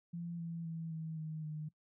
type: tone with pitch steps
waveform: sine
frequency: 170.7 / 167.09 / 163.56 / 160.1 / 156.71 / 153.4 Hz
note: F3 / E3 / E3 / D#3 / D#3 / D#3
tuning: -39 / +24 / -13 / +50 / +13 / -24 cents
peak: -39 dBFS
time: 0.13-1.69 s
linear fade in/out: 10 ms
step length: 260 ms
effects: noise-tail reverb RT60 0.1 s tail -20 dB re dry